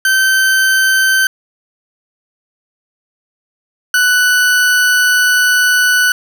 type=tone pair in turn; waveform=40% pulse; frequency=1544 / 1486.5 Hz; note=G6 / F#6; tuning=-27 / +8 cents; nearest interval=minor second; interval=65 cents; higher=first; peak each=-8 dBFS; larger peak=neither; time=0.05-1.27 / 3.94-6.12 s; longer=second; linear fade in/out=2 ms; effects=none